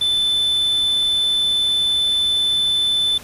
triangle tone, 3520 Hz, A7, in tune, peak -14 dBFS, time 0.01-3.18 s, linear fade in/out 5 ms, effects pink hiss -39 dBFS RMS until 3.23 s + resampled to 32000 Hz

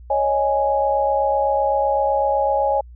sine chord, C# suspended second, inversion none, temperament equal, 554.4 / 622.3 / 830.6 Hz, C#5 / D#5 / G#5, 0 / 0 / 0 cents, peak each -20 / -23 / -19 dBFS, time 0.1-2.81 s, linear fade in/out 5 ms, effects added 60 Hz sine -38 dBFS peak until 2.95 s

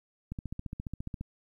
click train, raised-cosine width 5 ms, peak -24 dBFS, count 14, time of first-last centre 0.32-1.21 s, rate 14.6 Hz, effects 11-bit

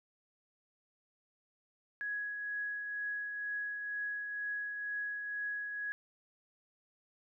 sine tone with tremolo, 1670 Hz, G#6, 9 cents sharp, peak -34 dBFS, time 2.01-5.92 s, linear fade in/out 0 ms, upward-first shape triangle, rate 2.1 Hz, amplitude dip 40%, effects none

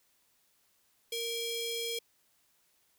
sawtooth ring-modulated tone, 1864.7 Hz, A#6, in tune, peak -27 dBFS, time 1.12-1.99 s, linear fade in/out 5 ms, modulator 1400 Hz, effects white hiss -71 dBFS RMS until 2.98 s

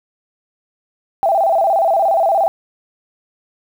sine tone with vibrato, 721 Hz, F#5, 45 cents flat, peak -11 dBFS, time 1.23-2.48 s, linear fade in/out 0 ms, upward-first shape square, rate 17 Hz, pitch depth 150 cents each way, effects 7-bit

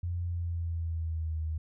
sine tone with pitch glide, 87.2 to 79.04 Hz, F2 to D#2, -2 to +28 cents, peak -30 dBFS, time 0.03-1.58 s, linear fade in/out 5 ms, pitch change -170 cents, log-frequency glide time 0.24-1.39 s, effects none

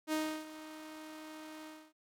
sawtooth tone with ADSR envelope, 311.1 Hz, D#4, in tune, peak -27 dBFS, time 0.07-1.93 s, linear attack 56 ms, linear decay 320 ms, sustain -16 dB, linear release 270 ms, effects AAC 48 kbps

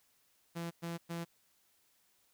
sawtooth tone bursts, 168.9 Hz, E3, 42 cents sharp, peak -34 dBFS, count 3, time 0.55-1.25 s, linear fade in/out 20 ms, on 160 ms, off 110 ms, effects white hiss -72 dBFS RMS until 2.33 s

